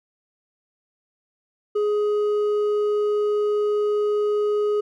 sine tone with hard clipping, 417.5 Hz, G#4, 9 cents sharp, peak -20 dBFS, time 1.75-4.81 s, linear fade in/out 10 ms, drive 4 dB, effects none

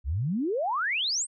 sine exponential sweep, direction up, 59.6 to 8870 Hz, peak -25 dBFS, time 0.04-1.27 s, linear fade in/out 50 ms, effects none

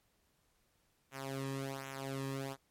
sawtooth tone with flanger, 135.7 Hz, C#3, 36 cents flat, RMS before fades -41 dBFS, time 1.11-2.57 s, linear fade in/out 50 ms, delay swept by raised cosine 0.21 to 1.41 ms, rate 1.3 Hz, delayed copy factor -0.8, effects pink hiss -75 dBFS RMS until 2.7 s + MP3 64 kbps

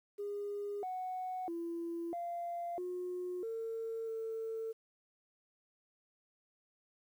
sine tone with pitch steps, 408.2 / 740 / 337.8 / 691 / 360.6 / 452.2 / 448 Hz, G#4 / F#5 / E4 / F5 / F#4 / A4 / A4, -30 / 0 / +42 / -19 / -45 / +47 / +31 cents, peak -36 dBFS, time 0.18-4.73 s, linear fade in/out 20 ms, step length 650 ms, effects tanh soft clip ceiling -33 dBFS + 11-bit

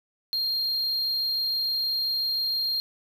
triangle tone, 4211 Hz, C8, 10 cents sharp, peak -23 dBFS, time 0.33-2.8 s, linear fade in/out 0 ms, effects 9-bit

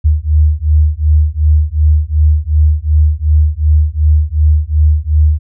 sine beating tone pair, 75 / 77.7 Hz, D2 / D#2, +37 / -2 cents, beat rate 2.7 Hz, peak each -10 dBFS, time 0.04-5.39 s, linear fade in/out 20 ms, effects none

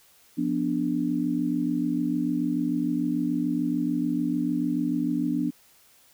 sine chord, B diminished, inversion second, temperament equal, 174.61 / 246.9 / 293.7 Hz, F3 / B3 / D4, 0 / 0 / 0 cents, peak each -31 / -27 / -26 dBFS, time 0.37-5.51 s, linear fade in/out 20 ms, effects white hiss -58 dBFS RMS until 6.13 s

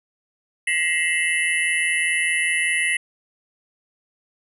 sine tone cluster, 1922 / 2087 / 2657 / 2957 / 10070 Hz, B6 / C7 / E7 / F#7 / D#9, -48 / -5 / +13 / -2 / +20 cents, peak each -23 / -22 / -28 / -31 / -28 dBFS, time 0.67-2.97 s, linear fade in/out 5 ms, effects none

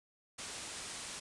white low-pass noise, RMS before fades -45 dBFS, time 0.38-1.2 s, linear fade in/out 10 ms, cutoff 9800 Hz, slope 48 dB/octave, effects resampled to 24000 Hz

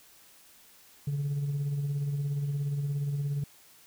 sine tone with tremolo, 142.7 Hz, D3, 49 cents flat, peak -24 dBFS, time 1.07-3.44 s, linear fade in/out 5 ms, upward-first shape sine, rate 17 Hz, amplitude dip 45%, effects tanh soft clip ceiling -26 dBFS + white hiss -57 dBFS RMS until 3.86 s

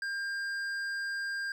triangle tone with hard clipping, 1600 Hz, G6, 35 cents sharp, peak -34 dBFS, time 0.02-1.52 s, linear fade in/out 2 ms, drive 11 dB, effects none

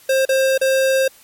square tone with dropouts, 531 Hz, C5, 25 cents sharp, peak -14 dBFS, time 0.09-1.08 s, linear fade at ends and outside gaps 5 ms, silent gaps 0.253-0.29 / 0.578-0.613 s, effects white hiss -48 dBFS RMS until 1.23 s + MP3 64 kbps

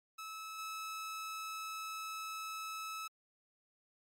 sawtooth tone with level steps, 1300 Hz, E6, 24 cents flat, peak -40 / -37 dBFS, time 0.18-3.08 s, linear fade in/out 10 ms, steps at 0.58 s, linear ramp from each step 10 ms, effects MP3 64 kbps

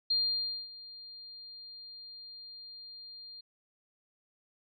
sine tone with ADSR envelope, 4200 Hz, C8, 6 cents sharp, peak -25 dBFS, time 0.1-3.41 s, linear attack 8 ms, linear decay 570 ms, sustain -20 dB, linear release 8 ms, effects none

